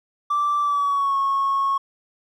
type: tone with pitch glide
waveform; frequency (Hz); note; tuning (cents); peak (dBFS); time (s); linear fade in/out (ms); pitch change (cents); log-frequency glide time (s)
triangle; 1169 to 1097; D6 to C#6; -8 to -18; -15; 0.3-1.78; 10; -110; 0.61-1.17
effects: tanh soft clip ceiling -15 dBFS